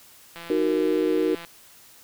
click train, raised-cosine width 0.3 ms, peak -23 dBFS, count 185, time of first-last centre 0.36-1.449 s, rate 169 Hz
sine chord, D# minor, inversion none, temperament equal, 311.1 / 370 / 466.2 Hz, D#4 / F#4 / A#4, 0 / 0 / 0 cents, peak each -24 dBFS, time 0.5-1.35 s, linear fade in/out 2 ms
effects white hiss -51 dBFS RMS until 2.03 s

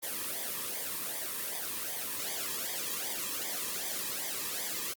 white noise with flanger, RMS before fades -36 dBFS, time 0.02-4.94 s, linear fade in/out 20 ms, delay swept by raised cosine 0.72 to 1.41 ms, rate 2.6 Hz, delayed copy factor -0.85, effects Opus 24 kbps

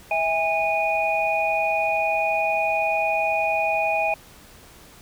sine tone cluster, 649 / 818 / 2465 Hz, E5 / G#5 / D#7, -27 / -26 / -17 cents, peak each -24 dBFS, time 0.11-4.14 s, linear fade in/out 2 ms, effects pink hiss -48 dBFS RMS until 5.01 s

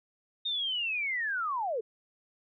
sine linear sweep, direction down, 3704 to 411.1 Hz, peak -29 dBFS, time 0.45-1.81 s, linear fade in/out 10 ms, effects none

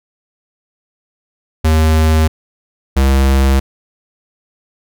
square tone pair in turn, 78.9 / 67.28 Hz, D#2 / C2, +25 / +49 cents, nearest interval minor third, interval 276 cents, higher first, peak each -9 dBFS, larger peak neither, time 1.64-2.28 / 2.96-3.6 s, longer neither, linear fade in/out 10 ms, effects none

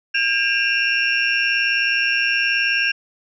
sine tone cluster, 1610 / 2406 / 2662 / 2781 / 5480 Hz, G6 / D7 / E7 / F7 / F8, +46 / +41 / +16 / -8 / -34 cents, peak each -20 / -28 / -24 / -21 / -28 dBFS, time 0.14-2.92 s, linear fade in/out 10 ms, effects none

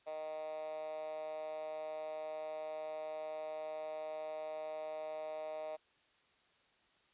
10% pulse tone with high-pass filter, 155.56 Hz, D#3, in tune, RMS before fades -43 dBFS, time 0.06-5.77 s, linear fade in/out 20 ms, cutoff 610 Hz, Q 6.4, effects white hiss -71 dBFS RMS until 7.13 s + resampled to 8000 Hz

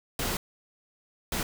pink noise bursts at uneven times, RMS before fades -30 dBFS, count 2, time 0.19-0.37 / 1.32-1.43 s, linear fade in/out 2 ms, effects none

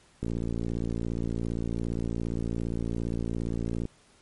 click train, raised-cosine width 3 ms, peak -18 dBFS, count 209, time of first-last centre 0.23-3.854 s, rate 57.4 Hz, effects pink hiss -60 dBFS RMS until 4.21 s + MP3 48 kbps

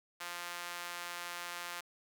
sawtooth tone with high-pass filter, 174.61 Hz, F3, in tune, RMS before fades -43 dBFS, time 0.2-1.81 s, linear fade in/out 10 ms, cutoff 1200 Hz, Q 0.92, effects none

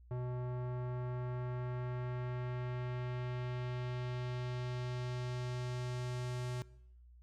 square tone with low-pass filter sweep, 124.3 Hz, B2, 12 cents sharp, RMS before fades -39 dBFS, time 0.11-6.62 s, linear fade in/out 0 ms, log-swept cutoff 880 to 8900 Hz, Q 0.94, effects noise-tail reverb RT60 0.8 s tail -21 dB re dry + added 60 Hz sine -56 dBFS peak until 7.22 s

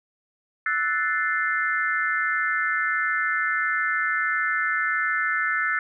sine chord, F# half-diminished seventh, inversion third, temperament equal, 1318.5 / 1480 / 1760 / 2093 Hz, E6 / F#6 / A6 / C7, 0 / 0 / 0 / 0 cents, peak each -28 / -27 / -25 / -29 dBFS, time 0.66-5.79 s, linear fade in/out 2 ms, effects none

